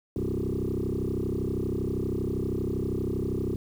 sine tone with frequency modulation, 231.9 Hz, A#3, 9 cents flat, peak -25 dBFS, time 0.16-3.56 s, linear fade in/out 2 ms, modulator 32.6 Hz, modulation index 5.5, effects tanh soft clip ceiling -22 dBFS + 9-bit

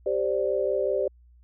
sine chord, G suspended fourth, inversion none, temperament just, 392 / 522.7 / 588 Hz, G4 / C5 / D5, 0 / -2 / +2 cents, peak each -27 dBFS, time 0.06-1.08 s, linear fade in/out 5 ms, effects added 60 Hz sine -52 dBFS peak until 1.43 s

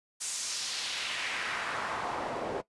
pink noise with band-pass filter sweep, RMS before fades -35 dBFS, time 0.2-2.62 s, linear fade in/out 20 ms, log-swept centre 8300 to 480 Hz, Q 1.5, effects noise-tail reverb RT60 0.1 s tail -17 dB re dry + resampled to 24000 Hz

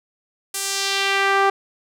sawtooth tone with band-pass filter sweep, 393.1 Hz, G4, 5 cents sharp, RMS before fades -20 dBFS, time 0.54-1.5 s, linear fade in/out 5 ms, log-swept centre 9900 to 1000 Hz, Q 1.2, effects none

